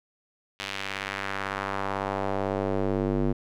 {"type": "tone with band-pass filter sweep", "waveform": "square", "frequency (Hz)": 49, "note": "G1", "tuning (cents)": 0, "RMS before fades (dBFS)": -29, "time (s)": [0.59, 3.33], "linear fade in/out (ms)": 10, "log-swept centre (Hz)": [3100, 290], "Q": 1.3, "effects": []}